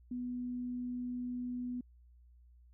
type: tone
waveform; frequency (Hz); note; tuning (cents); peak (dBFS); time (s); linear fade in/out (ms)
sine; 246.9; B3; 0; -36; 0.11-1.81; 5
effects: added 60 Hz sine -58 dBFS peak until 2.73 s